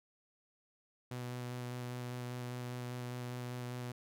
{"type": "tone with vibrato", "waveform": "sawtooth", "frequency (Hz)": 123.47, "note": "B2", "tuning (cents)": 0, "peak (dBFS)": -36, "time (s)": [1.11, 3.92], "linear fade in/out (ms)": 5, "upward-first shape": "square", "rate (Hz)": 5, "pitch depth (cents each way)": 9, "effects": []}